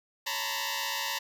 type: tone cluster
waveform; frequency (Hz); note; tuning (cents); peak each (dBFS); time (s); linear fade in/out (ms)
10% pulse; 557 / 889 / 945 / 1013; C#5 / A5 / A#5 / B5; +8 / +18 / +23 / +44; -34 / -27 / -26 / -28; 0.26-1.19; 10
effects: none